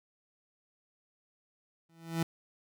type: tone with exponential growth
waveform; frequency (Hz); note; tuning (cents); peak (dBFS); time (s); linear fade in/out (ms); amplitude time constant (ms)
30% pulse; 165.1; E3; +3; -23; 1.89-2.23; 5; 72
effects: none